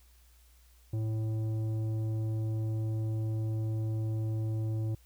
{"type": "tone with tanh clipping", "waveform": "sine", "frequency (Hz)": 110, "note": "A2", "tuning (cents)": 0, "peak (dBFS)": -31, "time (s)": [0.93, 4.95], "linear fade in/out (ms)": 5, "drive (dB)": 10, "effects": ["added 60 Hz sine -58 dBFS peak until 5.05 s", "white hiss -66 dBFS RMS until 5.05 s"]}